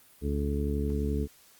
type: harmonic tone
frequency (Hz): 71.7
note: D2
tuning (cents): -41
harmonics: 1 / 2 / 3 / 4 / 5 / 6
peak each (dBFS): -29 / -36 / -34 / -36 / -43 / -35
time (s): 0.21-1.28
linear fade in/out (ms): 50
effects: white hiss -58 dBFS RMS until 1.59 s + Opus 32 kbps